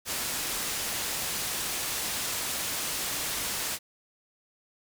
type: low-pass noise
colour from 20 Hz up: white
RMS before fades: -32 dBFS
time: 0.05-3.79 s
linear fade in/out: 50 ms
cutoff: 12000 Hz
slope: 12 dB/octave
effects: none